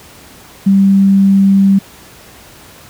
sine tone, 195.6 Hz, G3, 4 cents flat, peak -5 dBFS, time 0.66-1.79 s, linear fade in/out 10 ms, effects pink hiss -38 dBFS RMS until 2.89 s + high-pass 60 Hz 12 dB/octave

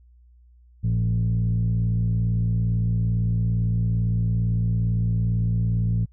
sine tone with frequency modulation, 112.1 Hz, A2, 33 cents sharp, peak -18 dBFS, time 0.83-6.06 s, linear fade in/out 20 ms, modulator 57.7 Hz, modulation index 0.84, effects tanh soft clip ceiling -15 dBFS + added 60 Hz sine -50 dBFS peak until 6.12 s

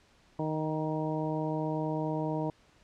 harmonic tone with a mistuned harmonic, 155.56 Hz, D#3, in tune, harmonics 1 / 2 / 3 / 4 / 5 / 6, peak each -34 / -34 / -38 / -37 / -42 / -39 dBFS, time 0.39-2.5 s, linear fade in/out 2 ms, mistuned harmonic 6, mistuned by +18 cents, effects pink hiss -63 dBFS RMS until 2.83 s + low-pass 6000 Hz 12 dB/octave

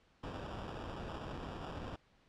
pink noise with sample-and-hold, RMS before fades -44 dBFS, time 0.23-1.96 s, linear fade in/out 5 ms, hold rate 2100 Hz, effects pink hiss -69 dBFS RMS until 2.28 s + low-pass 4000 Hz 12 dB/octave

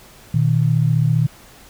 sine tone pair together, 120.5 / 155.56 Hz, B2 / D#3, -42 / 0 cents, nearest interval major third, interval 442 cents, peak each -16 dBFS, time 0.34-1.27 s, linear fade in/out 5 ms, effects pink hiss -45 dBFS RMS until 1.69 s

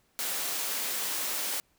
white high-pass noise, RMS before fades -32 dBFS, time 0.19-1.6 s, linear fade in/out 0 ms, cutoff 290 Hz, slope 12 dB/octave, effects pink hiss -69 dBFS RMS until 1.78 s

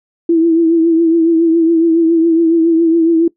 sine tone with vibrato, 330.2 Hz, E4, 3 cents sharp, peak -7 dBFS, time 0.29-3.28 s, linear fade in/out 5 ms, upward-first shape triangle, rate 7.2 Hz, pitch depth 53 cents each way, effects noise-tail reverb RT60 0.1 s tail -20 dB re dry

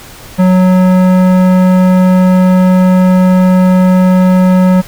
sine tone with tanh clipping, 184.3 Hz, F#3, 7 cents flat, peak -6 dBFS, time 0.38-4.82 s, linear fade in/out 20 ms, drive 16 dB, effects pink hiss -32 dBFS RMS until 4.87 s

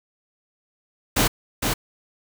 pink noise with echo, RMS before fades -19 dBFS, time 1.16-1.28 s, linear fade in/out 10 ms, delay 460 ms, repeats 1, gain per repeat -4 dB, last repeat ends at 1.74 s, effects none

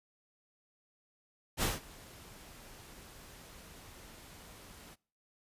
pink noise with ADSR envelope, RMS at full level -30 dBFS, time 1.57-4.96 s, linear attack 56 ms, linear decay 170 ms, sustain -23 dB, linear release 31 ms, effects noise-tail reverb RT60 0.5 s tail -26 dB re dry + resampled to 32000 Hz

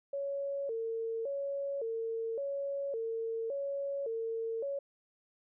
sine tone with vibrato, 503 Hz, B4, 32 cents sharp, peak -33 dBFS, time 0.13-4.79 s, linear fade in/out 5 ms, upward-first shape square, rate 0.89 Hz, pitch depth 180 cents each way, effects none

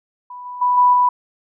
sine tone with level steps, 987.8 Hz, B5, in tune, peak -31 / -28 / -13 / -9 / -11 dBFS, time 0.3-1.09 s, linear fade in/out 5 ms, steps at 0.45 / 0.61 / 0.77 / 0.93 s, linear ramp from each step 10 ms, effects none

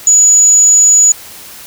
sine tone, 6880 Hz, A8, 40 cents flat, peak -3 dBFS, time 0.07-1.12 s, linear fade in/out 2 ms, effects white hiss -32 dBFS RMS until 1.66 s

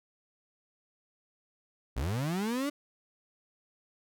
35% pulse linear sweep, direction up, 52.2 to 296.5 Hz, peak -28 dBFS, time 1.96-2.7 s, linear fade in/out 10 ms, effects none

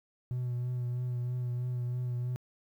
triangle tone with vibrato, 123.47 Hz, B2, in tune, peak -28 dBFS, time 0.31-2.36 s, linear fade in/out 0 ms, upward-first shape triangle, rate 3.1 Hz, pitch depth 30 cents each way, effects tanh soft clip ceiling -25 dBFS + 11-bit

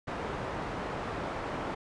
white low-pass noise, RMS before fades -36 dBFS, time 0.07-1.75 s, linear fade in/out 10 ms, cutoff 1000 Hz, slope 12 dB/octave, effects resampled to 22050 Hz

